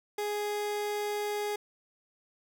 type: tone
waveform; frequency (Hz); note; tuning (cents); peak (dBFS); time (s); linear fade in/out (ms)
30% pulse; 415.3; G#4; 0; -28; 0.18-1.56; 5
effects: none